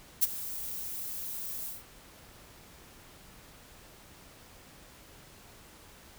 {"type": "noise with ADSR envelope", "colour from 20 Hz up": "violet", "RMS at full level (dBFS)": -22, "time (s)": [0.21, 1.84], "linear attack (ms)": 21, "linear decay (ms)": 28, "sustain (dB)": -16, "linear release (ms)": 180, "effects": ["pink hiss -54 dBFS RMS until 6.18 s"]}